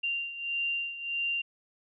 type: beating tone pair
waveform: sine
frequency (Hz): 2778 / 2779.6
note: F7 / F7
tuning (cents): -10 / -9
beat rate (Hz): 1.6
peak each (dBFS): -31 / -36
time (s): 0.03-1.42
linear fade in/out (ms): 10
effects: none